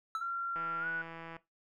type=tone with exponential decay; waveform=triangle; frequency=1318.5 Hz; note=E6; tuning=in tune; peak=-28 dBFS; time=0.15-0.33 s; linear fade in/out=1 ms; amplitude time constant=37 ms
type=tone with pitch glide; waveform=sine; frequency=1374 to 1472.6 Hz; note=F6 to F#6; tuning=-29 to -9 cents; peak=-33 dBFS; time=0.21-1.02 s; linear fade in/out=5 ms; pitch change=+120 cents; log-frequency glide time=0.79-0.87 s
type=click train; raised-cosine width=0.5 ms; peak=-31 dBFS; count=134; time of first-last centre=0.56-1.366 s; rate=165 Hz
effects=noise-tail reverb RT60 0.2 s tail -18 dB re dry